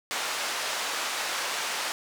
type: band-pass noise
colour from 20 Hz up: pink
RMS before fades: -31 dBFS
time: 0.11-1.92 s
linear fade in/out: 0 ms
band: 800 to 7900 Hz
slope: 12 dB/octave
effects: none